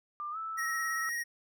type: tone with pitch glide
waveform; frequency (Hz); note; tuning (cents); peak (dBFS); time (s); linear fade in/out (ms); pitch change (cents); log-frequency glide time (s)
sine; 1192 to 1315; D6 to E6; +25 to -5; -35; 0.2-1.09; 0; +170; 0.31-0.37
type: tone with vibrato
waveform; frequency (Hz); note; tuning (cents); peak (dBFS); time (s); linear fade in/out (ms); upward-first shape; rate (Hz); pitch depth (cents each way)
square; 1886; A#6; +20; -33; 0.57-1.24; 20; sine; 18; 20
effects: none